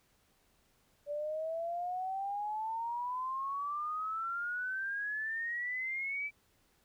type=exponential sweep; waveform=sine; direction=up; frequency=577 to 2328 Hz; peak=-34 dBFS; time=1.06-6.31 s; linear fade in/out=50 ms; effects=pink hiss -71 dBFS RMS until 6.84 s